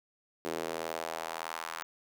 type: tone with high-pass filter sweep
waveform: square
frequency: 40.81 Hz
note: E1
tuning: 17 cents flat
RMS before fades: -38 dBFS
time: 0.45-1.83 s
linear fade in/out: 0 ms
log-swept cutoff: 380 to 1200 Hz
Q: 1.7
effects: none